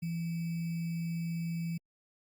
sine tone with sample-and-hold, 167.2 Hz, E3, 25 cents sharp, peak -32 dBFS, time 0.02-1.78 s, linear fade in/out 10 ms, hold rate 2450 Hz, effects Opus 48 kbps

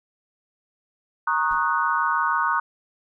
sine chord, D# minor seventh, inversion second, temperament equal with one note detuned, 932.3 / 1097.9 / 1244.5 / 1480 Hz, A#5 / C#6 / D#6 / F#6, 0 / -17 / 0 / 0 cents, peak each -25 dBFS, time 1.27-2.6 s, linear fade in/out 5 ms
brown noise with exponential decay, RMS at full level -39 dBFS, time 1.51-1.75 s, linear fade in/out 1 ms, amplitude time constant 51 ms
effects none

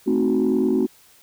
sine chord, A diminished seventh, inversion none, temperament equal, 220 / 261.6 / 311.1 / 370 Hz, A3 / C4 / Eb4 / Gb4, 0 / 0 / 0 / 0 cents, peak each -22 / -20 / -24 / -20 dBFS, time 0.06-0.87 s, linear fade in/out 20 ms, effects tanh soft clip ceiling -11 dBFS + white hiss -53 dBFS RMS until 1.22 s

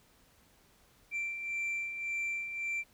sine beating tone pair, 2349 / 2350.8 Hz, D7 / D7, 0 / +1 cents, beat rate 1.8 Hz, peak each -39 / -32 dBFS, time 1.11-2.84 s, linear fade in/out 50 ms, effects tanh soft clip ceiling -31 dBFS + pink hiss -65 dBFS RMS until 2.93 s

